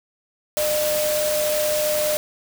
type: tone in noise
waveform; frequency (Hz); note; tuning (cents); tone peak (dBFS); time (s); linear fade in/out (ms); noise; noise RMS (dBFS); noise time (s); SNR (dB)
sine; 605; D#5; -49; -20; 0.57-2.17; 0; white; -26; 0.57-2.17; +3
effects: none